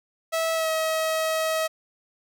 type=tone with pitch glide; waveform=sawtooth; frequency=651 to 638.3 Hz; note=E5 to D#5; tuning=-22 to +44 cents; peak=-19 dBFS; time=0.32-1.68 s; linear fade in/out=20 ms; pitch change=-34 cents; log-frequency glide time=0.54-0.69 s; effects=none